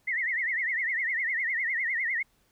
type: tone with vibrato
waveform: sine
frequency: 1975.5 Hz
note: B6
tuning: in tune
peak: -26 dBFS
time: 0.07-2.23 s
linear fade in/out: 10 ms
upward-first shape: triangle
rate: 9.9 Hz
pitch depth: 190 cents each way
effects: pink hiss -68 dBFS RMS until 2.51 s